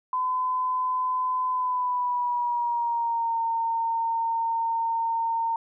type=tone with pitch glide; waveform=sine; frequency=1015 to 914.8 Hz; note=B5 to A#5; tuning=+47 to -33 cents; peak=-23 dBFS; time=0.13-5.56 s; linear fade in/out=2 ms; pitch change=-180 cents; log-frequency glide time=1.51-3.38 s; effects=none